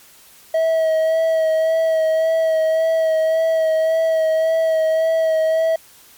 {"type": "tone with vibrato", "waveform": "triangle", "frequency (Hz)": 643, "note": "E5", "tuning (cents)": -43, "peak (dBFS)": -12, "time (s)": [0.54, 5.76], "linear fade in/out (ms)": 5, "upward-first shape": "sine", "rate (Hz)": 1.8, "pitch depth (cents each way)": 19, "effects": ["white hiss -47 dBFS RMS until 6.17 s", "MP3 96 kbps"]}